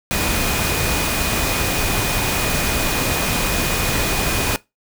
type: tone in noise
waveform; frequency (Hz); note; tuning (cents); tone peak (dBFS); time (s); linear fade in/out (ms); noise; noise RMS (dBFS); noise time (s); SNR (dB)
sine; 2472; D#7; -12; -27; 0.11-4.56; 0; pink; -20; 0.11-4.56; -10
effects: noise-tail reverb RT60 0.2 s tail -20 dB re dry